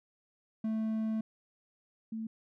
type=tone pair in turn; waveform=triangle / sine; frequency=220 / 222.4 Hz; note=A3 / A3; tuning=0 / +19 cents; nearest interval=unison; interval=19 cents; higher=second; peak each=-28 / -35 dBFS; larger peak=first; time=0.64-1.21 / 2.12-2.27 s; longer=first; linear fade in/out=5 ms; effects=none